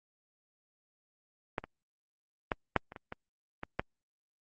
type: clicks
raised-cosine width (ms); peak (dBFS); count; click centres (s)
0.5; -16 / -27 / -14 / -9 / -30 / -28 / -24 / -22 / -14; 9; 1.582 / 1.64 / 2.518 / 2.763 / 2.921 / 2.962 / 3.124 / 3.634 / 3.795
effects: Opus 32 kbps